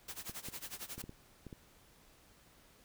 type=noise with tremolo; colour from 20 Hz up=white; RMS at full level=-43 dBFS; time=0.08-1.02 s; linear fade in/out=5 ms; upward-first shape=sine; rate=11 Hz; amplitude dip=90%
type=clicks; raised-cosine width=3 ms; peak=-34 dBFS; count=7; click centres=0.296 / 0.486 / 0.98 / 1.04 / 1.094 / 1.467 / 1.528 s
effects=pink hiss -64 dBFS RMS until 2.84 s